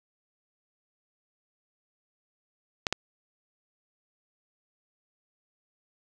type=clicks; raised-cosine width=0.2 ms; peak=-8 dBFS; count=2; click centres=2.868 / 2.926 s; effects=none